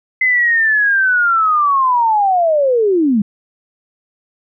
sine linear sweep, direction down, 2053 to 194 Hz, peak -10 dBFS, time 0.21-3.22 s, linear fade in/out 5 ms, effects none

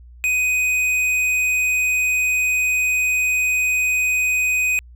triangle tone with tanh clipping, 2500 Hz, D#7, 8 cents sharp, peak -18 dBFS, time 0.24-4.79 s, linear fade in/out 0 ms, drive 15 dB, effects added 60 Hz sine -40 dBFS peak until 4.95 s

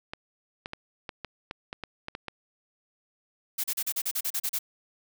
clicks, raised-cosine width 0.3 ms, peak -19 dBFS, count 11, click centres 0.135 / 0.659 / 0.734 / 1.092 / 1.247 / 1.511 / 1.729 / 1.837 / 2.084 / 2.151 / 2.283 s
blue noise bursts, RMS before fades -29 dBFS, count 11, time 3.58-4.589 s, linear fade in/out 10 ms, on 59 ms, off 36 ms
effects none

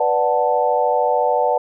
sine chord, B minor seventh, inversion none, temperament equal, 493.9 / 587.3 / 740 / 880 Hz, B4 / D5 / F#5 / A5, 0 / 0 / 0 / 0 cents, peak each -20 dBFS, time 0-1.58 s, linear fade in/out 5 ms, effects none

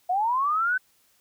sine linear sweep, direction up, 698.5 to 1537 Hz, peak -21 dBFS, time 0.09-0.78 s, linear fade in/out 10 ms, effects white hiss -64 dBFS RMS until 1.2 s

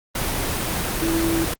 sine tone in noise, 329.6 Hz, E4, in tune, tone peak -20 dBFS, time 1.02-1.45 s, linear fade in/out 5 ms, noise pink, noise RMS -24 dBFS, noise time 0.15-1.54 s, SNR +1 dB, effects Opus 24 kbps

